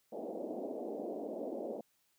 white band-pass noise, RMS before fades -41 dBFS, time 0.12-1.81 s, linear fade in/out 5 ms, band 220 to 670 Hz, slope 48 dB/octave, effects white hiss -75 dBFS RMS until 2.18 s + high-pass 60 Hz 12 dB/octave

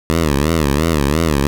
10% pulse tone with vibrato, 75.9 Hz, D#2, 42 cents flat, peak -5 dBFS, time 0.1-1.47 s, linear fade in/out 0 ms, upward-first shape sine, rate 2.9 Hz, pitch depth 170 cents each way, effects 7-bit

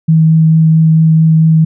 sine tone with vibrato, 160 Hz, D#3, 49 cents sharp, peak -4 dBFS, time 0.08-1.65 s, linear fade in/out 10 ms, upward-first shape triangle, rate 4.5 Hz, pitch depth 10 cents each way, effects none

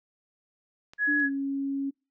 clicks, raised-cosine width 0.2 ms, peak -30 / -38 dBFS, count 2, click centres 0.935 / 1.2 s
sine tone, 1680 Hz, G#6, 19 cents sharp, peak -22 dBFS, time 0.98-1.3 s, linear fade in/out 50 ms
sine tone with pitch glide, 293.7 to 275.6 Hz, D4 to C#4, 0 to -10 cents, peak -27 dBFS, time 1.07-1.91 s, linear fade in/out 20 ms, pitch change -110 cents, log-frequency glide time 1.2-1.26 s
effects noise-tail reverb RT60 0.3 s tail -26 dB re dry

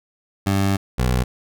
20% pulse tone pair in turn, 98 / 62.42 Hz, G2 / B1, 0 / +19 cents, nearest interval minor sixth, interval 781 cents, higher first, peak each -12 dBFS, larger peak neither, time 0.46-0.77 / 0.98-1.24 s, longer first, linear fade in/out 10 ms, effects none

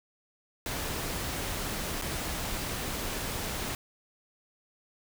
pink noise with dropouts, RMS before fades -34 dBFS, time 0.66-3.75 s, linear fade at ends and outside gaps 1 ms, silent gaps 2.015-2.021 s, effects none

